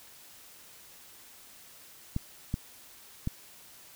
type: clicks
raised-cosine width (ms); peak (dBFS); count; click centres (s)
5; -17; 3; 2.164 / 2.541 / 3.274
effects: white hiss -53 dBFS RMS until 3.95 s